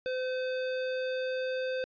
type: tone with pitch glide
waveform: square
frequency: 512 to 515.6 Hz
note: C5 to C5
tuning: -38 to -26 cents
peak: -31 dBFS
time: 0.06-1.84 s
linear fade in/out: 0 ms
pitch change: +12 cents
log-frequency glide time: 0.25-1.67 s
effects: resampled to 11025 Hz